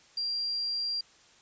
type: tone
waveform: sine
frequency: 4754 Hz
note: D8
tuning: 20 cents sharp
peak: -29 dBFS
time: 0.17-1.01 s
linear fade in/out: 5 ms
effects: white hiss -59 dBFS RMS until 1.41 s + resampled to 16000 Hz

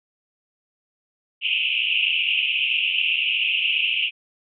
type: band-pass noise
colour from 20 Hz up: pink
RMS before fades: -22 dBFS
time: 1.41-4.11 s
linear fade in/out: 50 ms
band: 2500 to 3000 Hz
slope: 96 dB/octave
effects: none

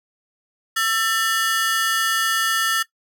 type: ring-modulated tone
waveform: sawtooth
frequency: 1568 Hz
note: G6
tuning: in tune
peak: -12 dBFS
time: 0.76-2.83 s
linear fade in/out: 10 ms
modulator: 232 Hz
effects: noise-tail reverb RT60 0.1 s tail -17 dB re dry

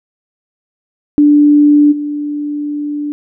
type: tone with level steps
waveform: sine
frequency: 293.7 Hz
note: D4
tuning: in tune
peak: -4 / -16 dBFS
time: 1.18-3.12 s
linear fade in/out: 0 ms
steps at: 1.91 s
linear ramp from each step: 20 ms
effects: none

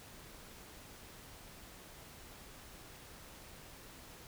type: silence
effects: pink hiss -54 dBFS RMS until 4.27 s

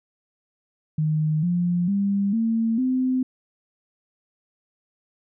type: tone with pitch steps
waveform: sine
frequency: 154.6 / 175.55 / 199.34 / 226.3 / 257 Hz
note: D#3 / F3 / G3 / A3 / C4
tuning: -11 / +9 / +29 / +49 / -31 cents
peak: -19 dBFS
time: 0.98-3.23 s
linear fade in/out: 5 ms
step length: 450 ms
effects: none

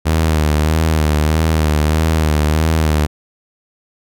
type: tone with vibrato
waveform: sawtooth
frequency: 77.78 Hz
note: D#2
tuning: in tune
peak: -8 dBFS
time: 0.05-3.07 s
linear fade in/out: 20 ms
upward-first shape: sine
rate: 1.6 Hz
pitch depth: 55 cents each way
effects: none

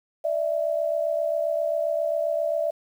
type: tone pair together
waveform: sine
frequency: 591.8 / 659.3 Hz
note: D5 / E5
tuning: +13 / 0 cents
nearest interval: major second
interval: 187 cents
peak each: -25 dBFS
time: 0.24-2.71 s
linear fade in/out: 10 ms
effects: 9-bit

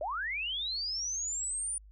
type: linear sweep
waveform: sine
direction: up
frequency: 554.4 to 9470 Hz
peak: -32 dBFS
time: 0.01-1.78 s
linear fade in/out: 2 ms
effects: added 51 Hz sine -51 dBFS peak until 1.91 s

